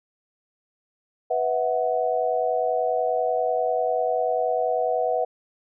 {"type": "chord", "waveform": "sine", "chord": "B suspended fourth", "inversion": "none", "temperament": "equal with one note detuned", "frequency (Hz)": [493.9, 649.8, 740], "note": ["B4", "E5", "F#5"], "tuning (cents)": [0, -25, 0], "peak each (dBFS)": -25, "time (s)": [1.3, 5.25], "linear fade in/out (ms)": 10, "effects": []}